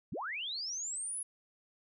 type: linear sweep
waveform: sine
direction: up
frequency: 87.31 to 10590 Hz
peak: -36 dBFS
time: 0.12-1.23 s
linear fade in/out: 5 ms
effects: none